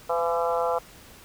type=harmonic tone with a mistuned harmonic; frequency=168.5 Hz; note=E3; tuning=38 cents sharp; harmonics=3 / 4 / 5 / 6 / 7 / 8; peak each=-26 / -28 / -30 / -32 / -33 / -34 dBFS; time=0.09-0.79 s; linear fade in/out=10 ms; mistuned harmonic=4; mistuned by=+15 cents; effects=pink hiss -49 dBFS RMS until 1.24 s